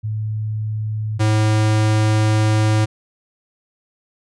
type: tone pair in turn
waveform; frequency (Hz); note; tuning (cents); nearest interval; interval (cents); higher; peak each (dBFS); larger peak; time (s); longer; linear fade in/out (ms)
sine / square; 108 / 108; A2 / A2; -32 / -32; unison; 0; neither; -20 / -14; second; 0.03-1.19 / 1.19-2.86; second; 20
effects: resampled to 22050 Hz